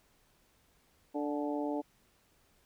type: harmonic tone with a mistuned harmonic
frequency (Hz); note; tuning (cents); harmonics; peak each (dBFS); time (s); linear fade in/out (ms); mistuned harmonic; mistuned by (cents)
146.83; D3; 0; 2 / 3 / 4 / 5 / 6; -34 / -40 / -39 / -43 / -42; 1.14-1.82; 20; 6; -34
effects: pink hiss -69 dBFS RMS until 2.65 s